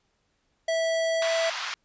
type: tone with pitch glide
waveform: square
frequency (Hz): 655 to 658.8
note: E5 to E5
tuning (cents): -11 to -1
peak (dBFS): -24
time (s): 0.68-1.5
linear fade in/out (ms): 5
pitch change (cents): +10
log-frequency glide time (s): 1.18-1.25
type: band-pass noise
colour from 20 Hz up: pink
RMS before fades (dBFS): -33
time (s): 1.22-1.74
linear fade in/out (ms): 0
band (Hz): 970 to 5500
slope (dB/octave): 24
effects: pink hiss -72 dBFS RMS until 1.84 s + resampled to 16000 Hz